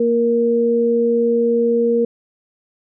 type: tone pair together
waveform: sine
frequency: 233.3 / 469.4 Hz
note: A#3 / A#4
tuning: +2 / +12 cents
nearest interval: octave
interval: 1210 cents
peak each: -19 / -14 dBFS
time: 0-2.05 s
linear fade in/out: 5 ms
effects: none